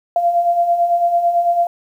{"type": "beating tone pair", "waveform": "sine", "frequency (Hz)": [684, 693], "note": ["F5", "F5"], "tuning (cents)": [-36, -14], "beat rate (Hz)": 9, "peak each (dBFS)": [-21, -13], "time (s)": [0.16, 1.67], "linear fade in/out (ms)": 2, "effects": ["8-bit"]}